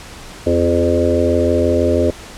harmonic tone with a mistuned harmonic, 86.1 Hz, F2, 24 cents flat, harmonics 1 / 3 / 4 / 5 / 6 / 7, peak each -19 / -19 / -19 / -19 / -19 / -19 dBFS, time 0.46-2.11 s, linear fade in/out 10 ms, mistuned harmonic 5, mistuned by -27 cents, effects pink hiss -35 dBFS RMS until 2.37 s + low-pass 9000 Hz 12 dB/octave

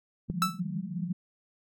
pink band-pass noise, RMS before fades -34 dBFS, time 0.28-1.13 s, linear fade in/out 10 ms, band 160 to 200 Hz, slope 96 dB/octave
click, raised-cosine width 3 ms, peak -22 dBFS, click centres 0.3 s
45% pulse tone with exponential decay, 1318.5 Hz, E6, in tune, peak -20 dBFS, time 0.42-0.6 s, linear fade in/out 1 ms, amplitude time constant 39 ms
effects none

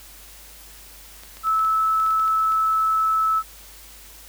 clicks, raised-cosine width 0.2 ms, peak -24 dBFS, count 11, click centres 1.235 / 1.37 / 1.47 / 1.593 / 1.648 / 2 / 2.064 / 2.107 / 2.197 / 2.279 / 2.521 s
sine tone, 1305 Hz, E6, 18 cents flat, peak -17 dBFS, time 1.43-3.43 s, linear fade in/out 50 ms
effects added 50 Hz sine -48 dBFS peak until 4.28 s + white hiss -45 dBFS RMS until 4.28 s

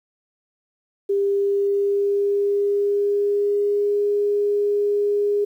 sine tone with pitch glide, 398.9 to 410.1 Hz, G4 to G#4, +30 to -22 cents, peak -17 dBFS, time 1.09-5.45 s, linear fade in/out 10 ms, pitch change +48 cents, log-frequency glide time 1.19-4.03 s, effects 9-bit

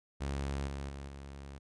sawtooth tone with level steps, 69.3 Hz, C#2, in tune, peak -30 / -34 / -38 / -41 dBFS, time 0.2-1.59 s, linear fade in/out 20 ms, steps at 0.67 / 0.89 / 1.08 s, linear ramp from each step 5 ms, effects resampled to 22050 Hz

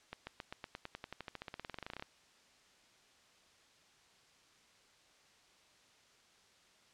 accelerating click train, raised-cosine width 0.3 ms, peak -27 dBFS, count 28, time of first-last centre 0.13-2.024 s, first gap 140 ms, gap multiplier 0.94, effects white hiss -66 dBFS RMS until 6.93 s + low-pass 6000 Hz 12 dB/octave

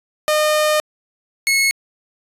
sawtooth tone pair in turn, 610 / 2184 Hz, D#5 / C#7, -34 / -26 cents, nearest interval octave + minor seventh, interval 2208 cents, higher second, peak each -10 dBFS, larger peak neither, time 0.28-0.8 / 1.47-1.71 s, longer first, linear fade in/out 0 ms, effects resampled to 32000 Hz

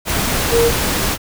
sine tone in noise, 466.2 Hz, A#4, in tune, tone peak -11 dBFS, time 0.5-0.72 s, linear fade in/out 50 ms, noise pink, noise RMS -18 dBFS, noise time 0.05-1.18 s, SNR +4 dB, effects none

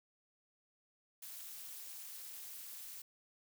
blue noise with amplitude modulation, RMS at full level -45 dBFS, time 1.22-3.02 s, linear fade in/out 5 ms, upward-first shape sine, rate 291 Hz, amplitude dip 95%, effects none

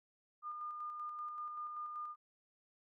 sine tone with tremolo, 1212 Hz, D#6, 46 cents flat, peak -40 dBFS, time 0.42-2.16 s, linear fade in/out 50 ms, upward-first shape square, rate 5.2 Hz, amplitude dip 30%, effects none

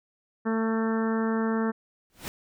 harmonic tone, 223.5 Hz, A3, 27 cents sharp, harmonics 1 / 2 / 3 / 4 / 5 / 6 / 7 / 8, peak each -25 / -30 / -39 / -37 / -38 / -38 / -40 / -41 dBFS, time 0.45-1.72 s, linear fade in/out 20 ms
pink noise with exponential growth, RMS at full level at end -32 dBFS, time 2.1-2.28 s, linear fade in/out 0 ms, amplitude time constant 37 ms
effects none

